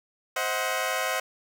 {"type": "chord", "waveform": "15% pulse", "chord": "C diminished", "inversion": "none", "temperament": "equal with one note detuned", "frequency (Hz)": [523.3, 636.1, 740], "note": ["C5", "Eb5", "Gb5"], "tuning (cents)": [0, 38, 0], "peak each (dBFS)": -24, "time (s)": [0.36, 1.2], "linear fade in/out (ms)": 5, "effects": []}